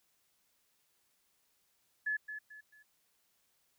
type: tone with echo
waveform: sine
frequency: 1714 Hz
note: A6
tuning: 46 cents flat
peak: -31 dBFS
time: 2.06-2.17 s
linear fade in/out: 10 ms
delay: 220 ms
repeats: 3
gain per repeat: -9 dB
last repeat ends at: 2.83 s
effects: white hiss -75 dBFS RMS until 3.78 s